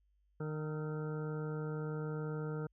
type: harmonic tone with a mistuned harmonic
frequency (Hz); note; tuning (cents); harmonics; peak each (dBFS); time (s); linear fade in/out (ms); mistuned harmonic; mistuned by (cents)
153.5; D#3; -23; 1 / 2 / 3 / 4 / 5 / 6 / 8 / 9 / 10; -38 / -47 / -42 / -56 / -58 / -56 / -55 / -52 / -61; 0.4-2.67; 5; 8; +63
effects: added 50 Hz sine -70 dBFS peak until 2.72 s